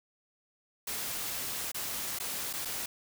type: noise with dropouts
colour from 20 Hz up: white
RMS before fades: -36 dBFS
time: 0.87-2.86 s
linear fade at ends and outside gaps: 5 ms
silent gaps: 1.718-1.744 / 2.188-2.199 / 2.53-2.535 / 2.65-2.654 s
effects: none